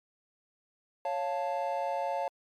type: chord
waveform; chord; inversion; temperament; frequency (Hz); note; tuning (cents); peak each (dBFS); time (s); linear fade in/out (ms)
triangle; Db augmented; none; equal; 554.4 / 698.5 / 880; Db5 / F5 / A5; 0 / 0 / 0; -32; 1.05-2.28; 2
effects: MP3 96 kbps